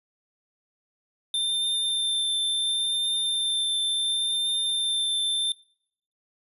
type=tone with vibrato; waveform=square; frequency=3579 Hz; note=A7; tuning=29 cents sharp; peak=-24 dBFS; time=1.34-5.52 s; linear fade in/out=2 ms; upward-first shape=triangle; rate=0.71 Hz; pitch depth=14 cents each way; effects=noise-tail reverb RT60 0.7 s tail -24 dB re dry + resampled to 32000 Hz